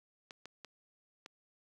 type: clicks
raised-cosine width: 0.2 ms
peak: -30 dBFS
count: 4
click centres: 0.308 / 0.456 / 0.647 / 1.261 s
effects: high-pass 150 Hz 12 dB/octave + 10-bit